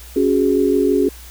sine chord, C# suspended fourth, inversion none, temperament just, 277.2 / 369.6 / 415.8 Hz, C#4 / F#4 / G#4, 0 / -2 / +2 cents, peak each -17 dBFS, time 0.16-1.09 s, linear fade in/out 5 ms, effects added 60 Hz sine -37 dBFS peak until 1.3 s + white hiss -41 dBFS RMS until 1.3 s

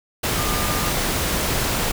sine tone in noise, 1206 Hz, D6, 46 cents sharp, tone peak -29 dBFS, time 0.38-0.91 s, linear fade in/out 10 ms, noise pink, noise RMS -22 dBFS, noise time 0.23-1.92 s, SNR -10 dB, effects none

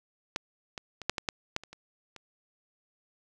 clicks, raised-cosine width 0.2 ms, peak -13 / -20 / -23 / -8 / -14 / -11 / -12 / -28 / -29 / -28 dBFS, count 10, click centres 0.361 / 0.778 / 1.017 / 1.096 / 1.182 / 1.288 / 1.564 / 1.636 / 1.73 / 2.163 s, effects none

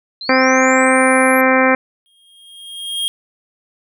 sine linear sweep, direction up, 4022 to 11610 Hz, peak -25 dBFS, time 0.21-1.41 s, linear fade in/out 2 ms
harmonic tone, 260.4 Hz, C4, 8 cents flat, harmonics 1 / 2 / 3 / 4 / 5 / 6 / 7 / 8 / 9, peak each -16 / -15 / -20 / -20 / -21 / -20 / -20 / -21 / -21 dBFS, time 0.29-1.75 s, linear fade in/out 2 ms
square tone with exponential growth, 3242 Hz, G#7, 42 cents flat, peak -16 dBFS, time 2.06-3.08 s, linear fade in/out 0 ms, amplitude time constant 220 ms
effects none

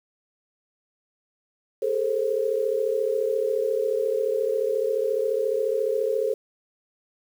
sine tone cluster, 413.4 / 447.7 / 528 Hz, G#4 / A4 / C5, -8 / +30 / +16 cents, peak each -27 / -25 / -26 dBFS, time 1.82-6.34 s, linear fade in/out 5 ms, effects 8-bit

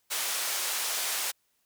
white band-pass noise, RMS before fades -31 dBFS, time 0.1-1.32 s, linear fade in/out 20 ms, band 600 to 12000 Hz, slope 12 dB/octave, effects white hiss -73 dBFS RMS until 1.65 s

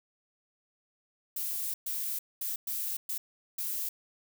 violet noise bursts at uneven times, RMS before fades -34 dBFS, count 6, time 1.36-1.74 / 1.86-2.19 / 2.41-2.56 / 2.67-2.97 / 3.09-3.18 / 3.58-3.89 s, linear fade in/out 5 ms, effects none

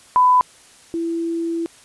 sine tone pair in turn, 1000 / 333.7 Hz, B5 / E4, +21 / +21 cents, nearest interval octave + perfect fifth, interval 1900 cents, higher first, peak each -10 / -20 dBFS, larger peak first, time 0.16-0.41 / 0.94-1.66 s, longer second, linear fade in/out 0 ms, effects white hiss -48 dBFS RMS until 1.84 s + resampled to 24000 Hz

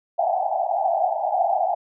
white band-pass noise, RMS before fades -22 dBFS, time 0.18-1.75 s, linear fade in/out 10 ms, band 650 to 810 Hz, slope 96 dB/octave, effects none

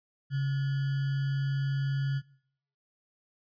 sine tone with sample-and-hold, 137.3 Hz, C#3, 16 cents flat, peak -26 dBFS, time 0.3-2.22 s, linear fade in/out 50 ms, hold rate 1575 Hz, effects noise-tail reverb RT60 0.7 s tail -22 dB re dry + resampled to 11025 Hz

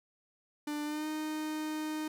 45% pulse tone with pitch glide, 296.7 to 308.6 Hz, D4 to D#4, +18 to -14 cents, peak -34 dBFS, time 0.67-2.08 s, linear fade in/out 5 ms, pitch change +68 cents, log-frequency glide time 0.84-1.07 s, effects none

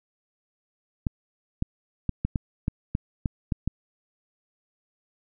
clicks, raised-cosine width 5 ms, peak -12 dBFS, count 10, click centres 1.068 / 1.624 / 2.093 / 2.25 / 2.358 / 2.681 / 2.951 / 3.258 / 3.522 / 3.676 s, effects none

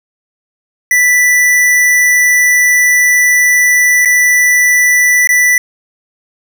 square tone with dropouts, 1975.5 Hz, B6, in tune, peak -7 dBFS, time 0.91-5.58 s, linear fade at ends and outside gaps 2 ms, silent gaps 4.05-4.056 / 5.273-5.29 s, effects none

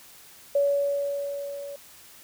sine tone with level ramp, 566 Hz, C#5, 36 cents sharp, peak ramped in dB -18 to -35 dBFS, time 0.55-1.76 s, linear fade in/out 5 ms, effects white hiss -50 dBFS RMS until 2.23 s

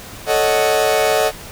40% pulse chord, D# half-diminished seventh, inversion second, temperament equal, 440 / 554.4 / 622.3 / 740 Hz, A4 / C#5 / D#5 / F#5, 0 / 0 / 0 / 0 cents, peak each -18 / -20 / -17 / -19 dBFS, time 0.26-1.32 s, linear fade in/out 50 ms, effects pink hiss -35 dBFS RMS until 1.51 s

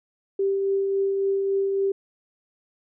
sine tone with tremolo, 392.1 Hz, G4, in tune, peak -19 dBFS, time 0.39-1.92 s, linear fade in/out 5 ms, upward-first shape triangle, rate 3.6 Hz, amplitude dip 30%, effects none

